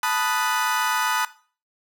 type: chord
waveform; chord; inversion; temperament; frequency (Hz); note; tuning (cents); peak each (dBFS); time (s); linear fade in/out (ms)
35% pulse; B dominant seventh; third; equal; 880 / 987.8 / 1244.5 / 1480; A5 / B5 / D#6 / F#6; 0 / 0 / 0 / 0; -25; 0.03-1.25; 2
effects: noise-tail reverb RT60 0.4 s tail -17 dB re dry